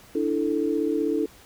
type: chord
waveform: sine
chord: D suspended second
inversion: none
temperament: equal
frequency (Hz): 293.7 / 329.6 / 440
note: D4 / E4 / A4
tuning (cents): 0 / 0 / 0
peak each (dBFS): -26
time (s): 0.15-1.26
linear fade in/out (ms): 5
effects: pink hiss -51 dBFS RMS until 1.45 s